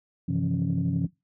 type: tone cluster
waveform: sine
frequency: 98.3 / 133.7 / 159.8 / 171.6 / 274.7 Hz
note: G2 / C3 / D#3 / F3 / C#4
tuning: +5 / +38 / +47 / -30 / -16 cents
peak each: -32 / -28 / -32 / -26 / -31 dBFS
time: 0.28-1.07 s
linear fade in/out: 10 ms
effects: noise-tail reverb RT60 0.2 s tail -19 dB re dry + tanh soft clip ceiling -16 dBFS